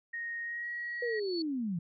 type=tone with pitch glide; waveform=sine; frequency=1864.7 to 1908.3 Hz; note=A#6 to A#6; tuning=0 to +40 cents; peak=-35 dBFS; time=0.13-1.2 s; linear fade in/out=10 ms; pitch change=+40 cents; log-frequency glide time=0.43-0.69 s
type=tone with exponential growth; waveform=sine; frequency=4435 Hz; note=C#8; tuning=in tune; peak=-35 dBFS; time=0.63-1.42 s; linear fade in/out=2 ms; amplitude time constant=170 ms
type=linear sweep; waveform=sine; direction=down; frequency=493.9 to 160.1 Hz; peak=-31 dBFS; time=1.02-1.79 s; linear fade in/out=5 ms
effects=none